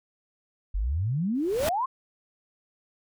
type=exponential sweep; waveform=sine; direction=up; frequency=42.68 to 1101 Hz; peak=-24 dBFS; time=0.74-1.86 s; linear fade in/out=10 ms
type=noise with exponential growth; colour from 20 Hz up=pink; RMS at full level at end=-26 dBFS; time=1.35-1.69 s; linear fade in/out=2 ms; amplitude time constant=72 ms
effects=none